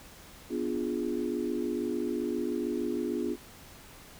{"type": "chord", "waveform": "sine", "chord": "B diminished seventh", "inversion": "none", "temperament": "equal", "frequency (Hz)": [246.9, 293.7, 349.2, 415.3], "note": ["B3", "D4", "F4", "Ab4"], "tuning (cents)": [0, 0, 0, 0], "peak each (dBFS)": [-34, -35, -33, -36], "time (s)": [0.49, 3.37], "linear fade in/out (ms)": 50, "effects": ["pink hiss -51 dBFS RMS until 4.19 s"]}